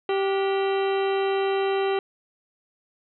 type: harmonic tone with a mistuned harmonic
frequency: 390.3 Hz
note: G4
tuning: 8 cents flat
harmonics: 1 / 2 / 3 / 4 / 5 / 6 / 7 / 8 / 10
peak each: -22 / -29 / -35 / -38 / -38 / -41 / -38 / -39 / -44 dBFS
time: 0.09-1.99 s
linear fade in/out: 2 ms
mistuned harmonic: 4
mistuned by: -130 cents
effects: none